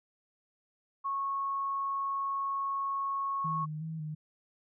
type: tone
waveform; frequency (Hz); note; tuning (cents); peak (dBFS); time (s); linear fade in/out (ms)
sine; 1100; C#6; -14; -30; 1.04-3.66; 20
type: tone with vibrato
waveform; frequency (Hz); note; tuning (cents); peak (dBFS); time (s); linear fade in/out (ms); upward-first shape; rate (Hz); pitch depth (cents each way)
sine; 156.9; D#3; +15; -35; 3.44-4.15; 10; square; 2.7; 37
effects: none